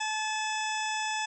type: harmonic tone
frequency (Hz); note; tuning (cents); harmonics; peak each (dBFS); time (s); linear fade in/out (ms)
864; A5; -32; 1 / 2 / 3 / 4 / 6 / 7 / 8 / 9; -32 / -36 / -37 / -39 / -42 / -45 / -44 / -42; 0-1.26; 10
effects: none